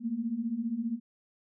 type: beating tone pair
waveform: sine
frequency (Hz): 220 / 235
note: A3 / A#3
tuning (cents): 0 / +14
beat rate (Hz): 15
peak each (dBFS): -35 / -31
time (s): 0-1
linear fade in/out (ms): 50
effects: none